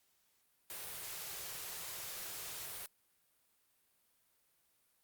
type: band-stop noise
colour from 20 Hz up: white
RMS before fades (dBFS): -45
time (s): 0.7-2.86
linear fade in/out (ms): 0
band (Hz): 200 to 320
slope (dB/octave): 96
effects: white hiss -75 dBFS RMS until 5.03 s + Opus 48 kbps